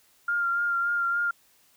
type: tone with vibrato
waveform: sine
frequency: 1396.9 Hz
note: F6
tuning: in tune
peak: -23 dBFS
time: 0.28-1.31 s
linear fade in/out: 5 ms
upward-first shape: sine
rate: 3.5 Hz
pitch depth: 22 cents each way
effects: white hiss -62 dBFS RMS until 1.76 s